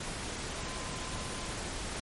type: tone in noise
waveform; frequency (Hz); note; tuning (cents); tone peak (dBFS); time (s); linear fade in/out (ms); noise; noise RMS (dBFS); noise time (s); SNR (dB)
sine; 1028; C6; -31; -48; 0.57-1.56; 5; pink; -38; 0-2; -13
effects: MP3 48 kbps